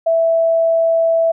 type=tone; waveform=sine; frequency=659.3 Hz; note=E5; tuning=in tune; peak=-11 dBFS; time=0.06-1.32 s; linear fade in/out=10 ms; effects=none